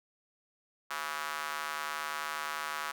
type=tone with high-pass filter; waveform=square; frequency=75.8 Hz; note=D#2; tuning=45 cents flat; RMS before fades=-37 dBFS; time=0.9-2.92 s; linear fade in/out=10 ms; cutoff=1200 Hz; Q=2.3; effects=none